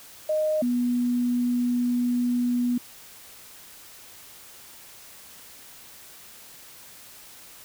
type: tone pair in turn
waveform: sine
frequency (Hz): 618 / 244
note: D#5 / B3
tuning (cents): -12 / -21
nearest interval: octave + major third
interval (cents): 1609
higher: first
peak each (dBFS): -21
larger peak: neither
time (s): 0.29-0.62 / 0.62-2.78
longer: second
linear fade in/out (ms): 5
effects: white hiss -47 dBFS RMS until 7.64 s